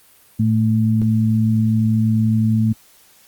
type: tone pair together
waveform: sine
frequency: 111.7 / 220 Hz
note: A2 / A3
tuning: +27 / 0 cents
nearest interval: octave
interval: 1173 cents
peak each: -16 dBFS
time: 0.39-2.73 s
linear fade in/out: 10 ms
effects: white hiss -51 dBFS RMS until 3.27 s + Opus 32 kbps